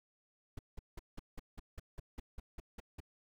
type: noise bursts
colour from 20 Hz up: brown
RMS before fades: -43 dBFS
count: 13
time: 0.57-3.003 s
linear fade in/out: 5 ms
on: 21 ms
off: 180 ms
effects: none